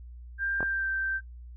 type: tone with pitch glide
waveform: sine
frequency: 1589 to 1562.6 Hz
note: G6 to G6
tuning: +23 to -6 cents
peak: -27 dBFS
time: 0.38-1.21 s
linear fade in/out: 50 ms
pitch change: -29 cents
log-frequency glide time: 0.62-0.89 s
type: clicks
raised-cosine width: 1 ms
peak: -19 / -19 dBFS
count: 2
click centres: 0.606 / 0.629 s
effects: noise-tail reverb RT60 0.1 s tail -19 dB re dry + added 60 Hz sine -42 dBFS peak until 1.56 s